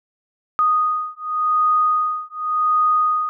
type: beating tone pair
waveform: sine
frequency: 1240 / 1240.88 Hz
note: D#6 / D#6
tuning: -6 / -5 cents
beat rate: 0.88 Hz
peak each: -19 dBFS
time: 0.59-3.29 s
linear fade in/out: 0 ms
effects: none